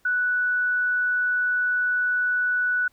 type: tone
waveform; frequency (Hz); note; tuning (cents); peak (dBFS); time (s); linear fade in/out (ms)
sine; 1480; F#6; 0; -20; 0.05-2.88; 5
effects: pink hiss -64 dBFS RMS until 2.92 s